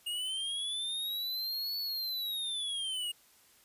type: linear two-way sweep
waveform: square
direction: up then down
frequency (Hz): 2840 to 4457 to 2840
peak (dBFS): -34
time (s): 0.06-3.12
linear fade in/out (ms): 10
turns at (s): 1.78
effects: white hiss -63 dBFS RMS until 3.64 s + resampled to 32000 Hz